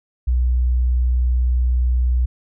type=tone; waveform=sine; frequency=61.74 Hz; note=B1; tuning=in tune; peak=-14 dBFS; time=0.27-2.26 s; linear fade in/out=10 ms; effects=none